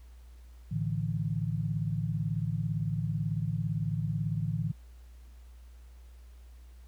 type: chord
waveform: sine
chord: A suspended fourth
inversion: none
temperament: equal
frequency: 110 / 146.83 / 164.81 Hz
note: A2 / D3 / E3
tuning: 0 / 0 / 0 cents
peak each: -33 dBFS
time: 0.71-4.72 s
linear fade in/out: 10 ms
effects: added 60 Hz sine -48 dBFS peak until 6.87 s + pink hiss -66 dBFS RMS until 6.87 s